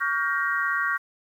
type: chord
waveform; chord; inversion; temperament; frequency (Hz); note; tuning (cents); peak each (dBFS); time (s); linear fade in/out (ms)
sine; G half-diminished seventh; second; just; 1128.9 / 1411.2 / 1568 / 1881.6; Db6 / F6 / G6 / Bb6; +31 / +18 / 0 / +16; -28; 0-0.98; 20
effects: 9-bit